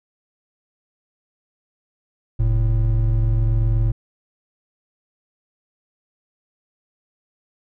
triangle tone pair together, 44.1 / 111.6 Hz, F1 / A2, +18 / +25 cents, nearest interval octave + major third, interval 1607 cents, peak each -16 dBFS, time 2.39-3.92 s, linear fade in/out 10 ms, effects none

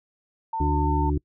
sine tone, 899 Hz, A5, 37 cents sharp, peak -25 dBFS, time 0.53-1.1 s, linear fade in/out 5 ms
harmonic tone, 73.42 Hz, D2, in tune, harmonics 1 / 2 / 4 / 5, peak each -23 / -28 / -27 / -31 dBFS, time 0.6-1.18 s, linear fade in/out 5 ms
effects noise-tail reverb RT60 0.1 s tail -26 dB re dry

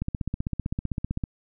click train, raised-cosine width 5 ms, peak -15 dBFS, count 20, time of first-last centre 0.02-1.238 s, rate 15.6 Hz, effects none

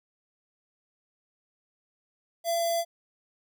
square tone with notch filter, 676 Hz, E5, 43 cents sharp, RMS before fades -27 dBFS, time 2.44-2.85 s, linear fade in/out 50 ms, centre 1600 Hz, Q 0.55, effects none

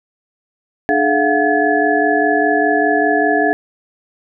sine tone cluster, 298.3 / 424 / 684 / 729 / 1709 Hz, D4 / G#4 / F5 / F#5 / G#6, +27 / +36 / -36 / -26 / +49 cents, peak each -18 dBFS, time 0.89-3.53 s, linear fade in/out 0 ms, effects none

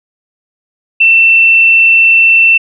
sine tone, 2684 Hz, E7, 31 cents sharp, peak -3 dBFS, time 1-2.58 s, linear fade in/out 10 ms, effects none

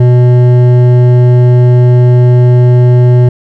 sine tone with hard clipping, 123.47 Hz, B2, in tune, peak -4 dBFS, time 0-3.29 s, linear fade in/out 5 ms, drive 10 dB, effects none

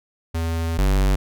square tone pair in turn, 82.4 / 48.2 Hz, E2 / G1, 0 / -28 cents, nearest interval major sixth, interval 928 cents, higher first, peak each -22 / -16 dBFS, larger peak second, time 0.34-0.78 / 0.78-1.16 s, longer first, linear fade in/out 10 ms, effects none

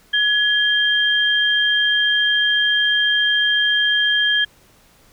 sine tone pair together, 1687 / 3187 Hz, G#6 / G7, +27 / +28 cents, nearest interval major seventh, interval 1101 cents, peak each -17 dBFS, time 0.13-4.45 s, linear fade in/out 10 ms, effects pink hiss -53 dBFS RMS until 5.12 s

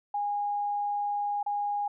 sine tone with dropouts, 820 Hz, G#5, 22 cents flat, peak -27 dBFS, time 0.14-1.88 s, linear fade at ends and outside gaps 5 ms, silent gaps 1.43-1.462 s, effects none

